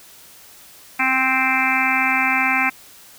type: harmonic tone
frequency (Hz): 261.6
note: C4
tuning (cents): 0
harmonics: 1 / 3 / 4 / 5 / 6 / 7 / 8 / 9 / 10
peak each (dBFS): -27 / -24 / -26 / -27 / -25 / -29 / -22 / -21 / -26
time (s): 0.99-2.7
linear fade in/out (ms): 10
effects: white hiss -45 dBFS RMS until 3.18 s